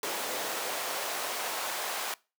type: noise with high-pass filter sweep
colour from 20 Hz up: pink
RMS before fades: -34 dBFS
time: 0.03-2.14 s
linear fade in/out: 2 ms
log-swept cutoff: 470 to 770 Hz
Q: 1.2
effects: noise-tail reverb RT60 0.3 s tail -23 dB re dry